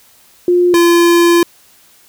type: tone pair in turn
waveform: sine / square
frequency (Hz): 354.4 / 342.9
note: F4 / F4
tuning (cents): +25 / -32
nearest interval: minor second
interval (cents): 57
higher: first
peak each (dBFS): -7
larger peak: neither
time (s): 0.48-0.74 / 0.74-1.43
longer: second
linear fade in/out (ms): 2
effects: white hiss -47 dBFS RMS until 2.08 s